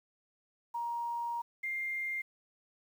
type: tone pair in turn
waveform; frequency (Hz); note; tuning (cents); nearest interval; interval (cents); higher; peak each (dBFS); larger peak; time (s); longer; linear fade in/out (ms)
sine; 942 / 2107; A#5 / C7; +18 / +12; octave + major second; 1394; second; -33 / -33; neither; 0.74-1.42 / 1.63-2.22; first; 10
effects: 10-bit